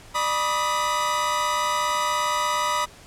45% pulse tone cluster, 599 / 976 / 1175 / 1252 / 2000 Hz, D5 / B5 / D6 / D#6 / B6, +34 / -21 / +1 / +10 / +21 cents, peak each -32 / -25 / -32 / -26 / -32 dBFS, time 0.14-2.86 s, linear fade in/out 20 ms, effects pink hiss -47 dBFS RMS until 3.06 s + low-pass 10000 Hz 12 dB/octave

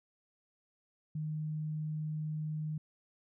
sine tone, 154.1 Hz, D#3, 16 cents flat, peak -34 dBFS, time 1.15-2.78 s, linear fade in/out 5 ms, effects none

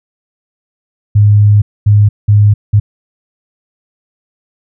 sine tone bursts at uneven times, 103.83 Hz, G#2, in tune, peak -3 dBFS, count 4, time 1.15-1.62 / 1.86-2.09 / 2.28-2.54 / 2.73-2.8 s, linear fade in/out 10 ms, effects none

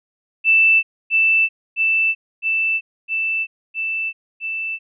sine tone with echo, 2652 Hz, E7, 10 cents sharp, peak -10 dBFS, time 0.44-0.83 s, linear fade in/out 50 ms, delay 660 ms, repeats 6, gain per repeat -2 dB, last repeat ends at 4.79 s, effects none

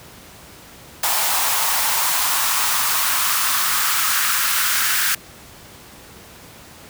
white noise with high-pass filter sweep, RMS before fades -19 dBFS, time 1.03-5.15 s, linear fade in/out 5 ms, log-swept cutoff 810 to 1500 Hz, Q 3, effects pink hiss -42 dBFS RMS until 6.89 s + high-pass 60 Hz 12 dB/octave

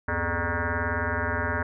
sine tone with frequency modulation, 770 Hz, G5, 31 cents flat, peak -24 dBFS, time 0.08-1.63 s, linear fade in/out 5 ms, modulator 169 Hz, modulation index 5.9, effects none

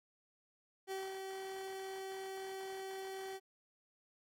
30% pulse tone with ADSR envelope, 383.9 Hz, G4, 36 cents flat, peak -36 dBFS, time 0.87-3.4 s, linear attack 45 ms, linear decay 190 ms, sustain -4 dB, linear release 45 ms, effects AAC 64 kbps

